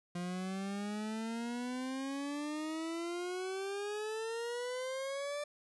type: exponential sweep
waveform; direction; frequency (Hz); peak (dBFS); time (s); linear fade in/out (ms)
40% pulse; up; 174.61 to 591; -36; 0.15-5.44; 5
effects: resampled to 24000 Hz + 13-bit